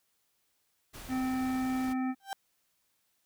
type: noise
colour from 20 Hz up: pink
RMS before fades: -46 dBFS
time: 0.93-1.94 s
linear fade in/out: 20 ms
type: harmonic tone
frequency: 258.5 Hz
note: C4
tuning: 21 cents flat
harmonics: 1 / 3 / 5 / 7 / 9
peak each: -29 / -39 / -45 / -47 / -49 dBFS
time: 1.08-2.15 s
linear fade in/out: 50 ms
type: tone with exponential growth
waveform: 35% pulse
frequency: 784 Hz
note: G5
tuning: in tune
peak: -29 dBFS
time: 2.2-2.33 s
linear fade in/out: 1 ms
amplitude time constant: 28 ms
effects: white hiss -75 dBFS RMS until 3.25 s